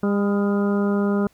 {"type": "harmonic tone with a mistuned harmonic", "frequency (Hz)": 201.8, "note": "G#3", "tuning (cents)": -49, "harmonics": [1, 2, 3, 4, 5, 6, 7], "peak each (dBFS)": [-19, -24, -31, -37, -37, -34, -36], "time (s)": [0.03, 1.27], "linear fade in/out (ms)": 2, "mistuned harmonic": 6, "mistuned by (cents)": 46, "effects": ["pink hiss -60 dBFS RMS until 1.33 s"]}